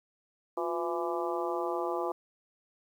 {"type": "harmonic tone with a mistuned harmonic", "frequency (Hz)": 167.7, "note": "E3", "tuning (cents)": 30, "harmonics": [2, 3, 4, 5, 6, 7], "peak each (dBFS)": [-34, -36, -37, -38, -39, -39], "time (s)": [0.57, 2.12], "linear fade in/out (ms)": 5, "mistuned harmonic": 2, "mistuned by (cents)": 93, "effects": ["10-bit"]}